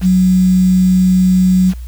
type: tone with quantisation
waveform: sine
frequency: 184.7 Hz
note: F#3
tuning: 3 cents flat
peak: -7 dBFS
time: 0.01-1.74 s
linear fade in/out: 50 ms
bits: 5
effects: added 60 Hz sine -24 dBFS peak until 1.87 s + white hiss -47 dBFS RMS until 1.87 s